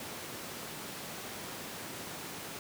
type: high-pass noise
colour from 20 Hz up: pink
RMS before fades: -43 dBFS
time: 0-2.59 s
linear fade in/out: 2 ms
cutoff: 150 Hz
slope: 12 dB/octave
effects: none